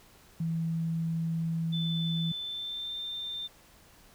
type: tone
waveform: sine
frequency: 164.2 Hz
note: E3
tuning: 6 cents flat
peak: -28 dBFS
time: 0.4-2.32 s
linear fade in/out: 5 ms
type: tone with pitch glide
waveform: sine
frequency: 3521 to 3589 Hz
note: A7 to A7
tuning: 0 to +34 cents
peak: -34 dBFS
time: 1.72-3.48 s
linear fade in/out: 20 ms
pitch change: +34 cents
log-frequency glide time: 2.39-2.98 s
effects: pink hiss -58 dBFS RMS until 4.14 s